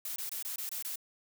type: noise bursts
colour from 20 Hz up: blue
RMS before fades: -38 dBFS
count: 7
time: 0.05-0.958 s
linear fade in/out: 2 ms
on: 110 ms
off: 23 ms
effects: none